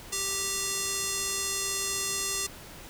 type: tone with band-pass filter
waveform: square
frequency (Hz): 392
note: G4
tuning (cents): 0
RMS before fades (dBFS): -31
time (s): 0.12-2.47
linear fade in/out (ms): 10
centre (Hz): 7500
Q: 1.5
effects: pink hiss -46 dBFS RMS until 2.89 s